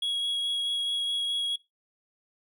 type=tone with vibrato; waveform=triangle; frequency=3322 Hz; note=G#7; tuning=in tune; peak=-25 dBFS; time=0.02-1.56 s; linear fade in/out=5 ms; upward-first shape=sine; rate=4.7 Hz; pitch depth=8 cents each way; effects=noise-tail reverb RT60 0.2 s tail -20 dB re dry